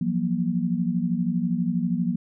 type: tone cluster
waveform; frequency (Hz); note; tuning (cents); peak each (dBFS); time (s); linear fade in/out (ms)
sine; 171.4 / 183.9 / 237.2; F3 / F#3 / A#3; -32 / -10 / +30; -26; 0.01-2.16; 5
effects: none